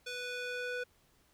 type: tone with band-pass filter sweep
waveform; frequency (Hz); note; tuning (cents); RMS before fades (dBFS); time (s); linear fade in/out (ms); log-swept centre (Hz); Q
square; 493.9; B4; 0; -39; 0.06-0.84; 10; 3400 to 1400; 0.92
effects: pink hiss -69 dBFS RMS until 1.33 s